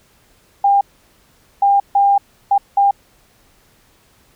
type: tone bursts at uneven times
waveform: sine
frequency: 800 Hz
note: G5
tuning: 35 cents sharp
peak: -9 dBFS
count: 5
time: 0.64-0.81 / 1.62-1.8 / 1.95-2.18 / 2.51-2.58 / 2.77-2.91 s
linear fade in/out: 5 ms
effects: pink hiss -54 dBFS RMS until 4.35 s